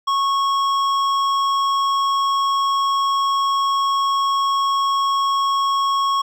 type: tone with hard clipping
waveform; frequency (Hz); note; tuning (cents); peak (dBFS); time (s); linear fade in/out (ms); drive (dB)
sine; 1100; C#6; -14; -18; 0.07-6.22; 10; 10
effects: none